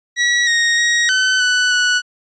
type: tone with pitch steps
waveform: sawtooth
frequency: 1927 / 1867 / 1887 / 1519 / 1490 / 1477 Hz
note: B6 / A#6 / A#6 / F#6 / F#6 / F#6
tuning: -43 / +2 / +21 / +45 / +12 / -3 cents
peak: -9 dBFS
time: 0.16-2.02 s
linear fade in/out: 50 ms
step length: 310 ms
effects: resampled to 16000 Hz